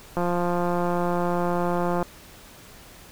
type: click train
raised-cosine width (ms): 1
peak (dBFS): -12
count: 326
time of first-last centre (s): 0.17-2.027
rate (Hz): 175
effects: pink hiss -47 dBFS RMS until 3.11 s